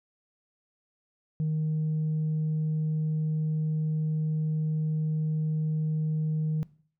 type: tone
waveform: sine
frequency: 155.56 Hz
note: D#3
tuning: in tune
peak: -23 dBFS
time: 1.4-6.63 s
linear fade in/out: 0 ms
effects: noise-tail reverb RT60 0.5 s tail -21 dB re dry + tanh soft clip ceiling -23 dBFS